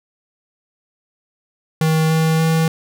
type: tone with pitch steps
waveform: square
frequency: 158.8 / 160.18 / 161.58 Hz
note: D#3 / E3 / E3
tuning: +36 / -49 / -34 cents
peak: -14 dBFS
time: 1.81-2.68 s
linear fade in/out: 2 ms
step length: 290 ms
effects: none